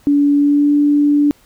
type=tone with pitch glide; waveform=sine; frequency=287 to 291.2 Hz; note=D4 to D4; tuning=-40 to -15 cents; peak=-9 dBFS; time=0.07-1.31 s; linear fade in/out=0 ms; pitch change=+25 cents; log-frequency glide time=0.35-0.73 s; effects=pink hiss -51 dBFS RMS until 1.45 s